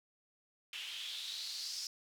white noise with band-pass filter sweep, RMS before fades -43 dBFS, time 0.73-1.87 s, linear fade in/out 2 ms, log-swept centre 2800 to 5300 Hz, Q 5, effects none

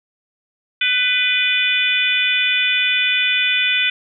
harmonic tone with a mistuned harmonic, 499.5 Hz, B4, 20 cents sharp, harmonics 3 / 4 / 5 / 6 / 7, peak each -23 / -23 / -18 / -22 / -21 dBFS, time 0.81-3.9 s, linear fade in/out 5 ms, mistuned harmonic 5, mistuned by -26 cents, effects none

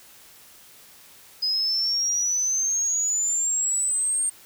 sine exponential sweep, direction up, 5000 to 8700 Hz, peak -21 dBFS, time 1.42-4.3 s, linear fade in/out 10 ms, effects white hiss -50 dBFS RMS until 4.45 s

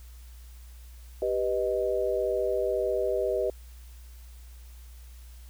sine chord, G augmented, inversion none, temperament equal, 392 / 493.9 / 622.3 Hz, G4 / B4 / D#5, 0 / 0 / 0 cents, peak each -29 dBFS, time 1.22-3.5 s, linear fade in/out 2 ms, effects added 60 Hz sine -44 dBFS peak until 5.49 s + white hiss -58 dBFS RMS until 5.49 s

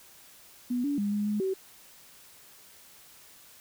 sine tone with pitch steps, 245.7 / 286.1 / 203.8 / 206.9 / 209.2 / 381.3 Hz, B3 / D4 / G#3 / G#3 / G#3 / G4, -9 / -45 / -32 / -6 / +13 / -48 cents, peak -26 dBFS, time 0.7-1.54 s, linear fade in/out 10 ms, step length 140 ms, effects white hiss -54 dBFS RMS until 3.6 s

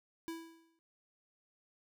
square tone with exponential decay, 329.2 Hz, E4, 2 cents flat, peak -38 dBFS, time 0.28-0.79 s, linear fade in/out 0 ms, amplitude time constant 110 ms, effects none

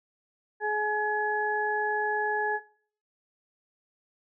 harmonic tone, 422.9 Hz, G#4, 31 cents sharp, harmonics 1 / 2 / 4, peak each -30 / -30 / -30 dBFS, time 0.6-2.6 s, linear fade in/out 50 ms, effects noise-tail reverb RT60 0.5 s tail -17 dB re dry

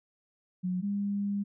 sine tone pair in turn, 182.2 / 201.7 Hz, F#3 / G3, -26 / +50 cents, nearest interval major second, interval 176 cents, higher second, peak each -28 dBFS, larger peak neither, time 0.63-0.82 / 0.82-1.44 s, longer second, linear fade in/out 20 ms, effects none

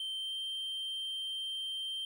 triangle tone with pitch glide, 3121 to 3141 Hz, G7 to G7, -8 to +3 cents, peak -34 dBFS, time 0-2.05 s, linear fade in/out 2 ms, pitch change +11 cents, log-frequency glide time 0.17-0.33 s, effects 12-bit

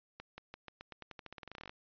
accelerating click train, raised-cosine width 0.3 ms, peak -30 dBFS, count 22, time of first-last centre 0.2-1.695 s, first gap 180 ms, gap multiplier 0.89, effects resampled to 11025 Hz

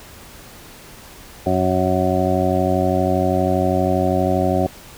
harmonic tone, 92.5 Hz, F#2, in tune, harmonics 1 / 2 / 3 / 4 / 6 / 7 / 8, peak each -23 / -23 / -23 / -23 / -23 / -23 / -23 dBFS, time 1.46-4.67 s, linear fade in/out 5 ms, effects pink hiss -41 dBFS RMS until 4.97 s

